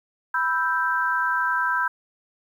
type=chord; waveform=sine; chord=E minor; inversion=second; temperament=equal; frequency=987.8 / 1318.5 / 1568 Hz; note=B5 / E6 / G6; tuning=0 / 0 / 0 cents; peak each=-25 / -27 / -23 dBFS; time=0.34-1.88 s; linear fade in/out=5 ms; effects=9-bit